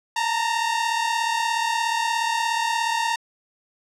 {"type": "tone pair together", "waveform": "sawtooth", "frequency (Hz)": [894, 930.9], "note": ["A5", "A#5"], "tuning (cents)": [27, -3], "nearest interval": "minor second", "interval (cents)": 70, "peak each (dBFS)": [-22, -19], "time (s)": [0.16, 3.16], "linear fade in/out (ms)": 5, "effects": ["low-pass 8000 Hz 12 dB/octave"]}